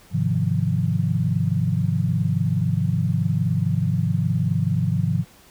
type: chord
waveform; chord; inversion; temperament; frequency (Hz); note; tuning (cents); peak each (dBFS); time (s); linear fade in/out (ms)
sine; F minor seventh; first; equal; 103.83 / 130.81 / 155.56 / 174.61; Ab2 / C3 / Eb3 / F3; 0 / 0 / 0 / 0; -24; 0.11-5.25; 50
effects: pink hiss -51 dBFS RMS until 5.5 s